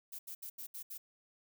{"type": "noise bursts at uneven times", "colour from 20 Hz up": "violet", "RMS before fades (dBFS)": -45, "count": 6, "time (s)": [[0.12, 0.19], [0.27, 0.35], [0.42, 0.5], [0.58, 0.67], [0.74, 0.83], [0.9, 0.98]], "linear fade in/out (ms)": 10, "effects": []}